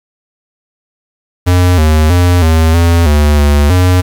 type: tone with pitch steps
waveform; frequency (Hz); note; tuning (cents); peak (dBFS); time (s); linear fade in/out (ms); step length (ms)
square; 89.7 / 77.7 / 88.7 / 80.4 / 84.7 / 74.1 / 72.6 / 90.7; F2 / D#2 / F2 / E2 / E2 / D2 / D2 / F#2; +47 / -2 / +27 / -43 / +48 / +16 / -19 / -34; -6; 1.46-4.02; 20; 320
effects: 7-bit